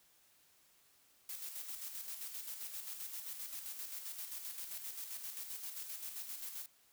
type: noise with tremolo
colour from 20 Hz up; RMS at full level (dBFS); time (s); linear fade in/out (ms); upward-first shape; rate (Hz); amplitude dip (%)
blue; -44; 1.29-6.66; 2; square; 7.6; 45
effects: white hiss -69 dBFS RMS until 6.92 s